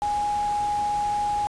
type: tone in noise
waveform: sine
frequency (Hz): 828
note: G#5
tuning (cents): -5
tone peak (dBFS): -22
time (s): 0.02-1.47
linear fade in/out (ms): 0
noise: pink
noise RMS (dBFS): -39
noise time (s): 0.02-1.47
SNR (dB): +14
effects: resampled to 22050 Hz